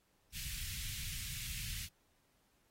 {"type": "band-stop noise", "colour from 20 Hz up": "pink", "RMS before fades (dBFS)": -43, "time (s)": [0.32, 1.89], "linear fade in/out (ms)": 50, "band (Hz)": [140, 2100], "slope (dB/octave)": 24, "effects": ["pink hiss -75 dBFS RMS until 2.7 s", "AAC 48 kbps"]}